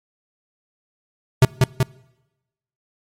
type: tone with echo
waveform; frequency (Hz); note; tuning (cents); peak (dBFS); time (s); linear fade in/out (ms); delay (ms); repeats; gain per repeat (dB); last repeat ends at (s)
square; 130; C3; -11; -8; 1.42-1.45; 2; 190; 2; -3; 1.83
effects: noise-tail reverb RT60 1.0 s tail -24 dB re dry + MP3 64 kbps